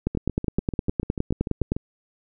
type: two click trains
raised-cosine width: 3 ms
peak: -15 / -9 dBFS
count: 12 / 17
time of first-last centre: 0.15-1.765 / 0.07-1.719 s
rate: 6.81 / 9.7 Hz
effects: none